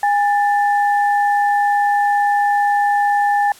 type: tone pair together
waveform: sine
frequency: 817.8 / 1760 Hz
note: G#5 / A6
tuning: -27 / 0 cents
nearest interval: octave + minor second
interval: 1327 cents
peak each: -13 / -22 dBFS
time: 0.03-3.52 s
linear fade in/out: 2 ms
effects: white hiss -43 dBFS RMS until 3.59 s + low-pass 12000 Hz 12 dB/octave